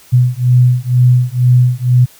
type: beating tone pair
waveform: sine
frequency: 123.47 / 125.57 Hz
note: B2 / B2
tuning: 0 / +29 cents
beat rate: 2.1 Hz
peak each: -10 dBFS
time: 0.12-2.06 s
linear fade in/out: 20 ms
effects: white hiss -43 dBFS RMS until 2.19 s